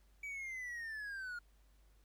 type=linear sweep; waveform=triangle; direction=down; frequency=2300 to 1411 Hz; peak=-40 dBFS; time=0.23-1.39 s; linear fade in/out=5 ms; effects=added 50 Hz sine -64 dBFS peak until 2.04 s + pink hiss -75 dBFS RMS until 2.04 s